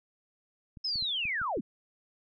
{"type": "clicks", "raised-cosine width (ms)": 5, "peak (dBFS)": -34, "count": 6, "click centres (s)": [0.772, 0.957, 1.025, 1.254, 1.416, 1.573]}
{"type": "linear sweep", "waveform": "sine", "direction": "down", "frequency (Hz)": [5274, 156], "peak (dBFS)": -29, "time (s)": [0.84, 1.61], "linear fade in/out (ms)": 10}
{"effects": []}